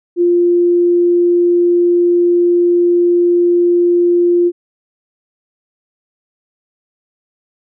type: tone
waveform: sine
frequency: 349.2 Hz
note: F4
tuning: in tune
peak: -8 dBFS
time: 0.16-4.52 s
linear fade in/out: 50 ms
effects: none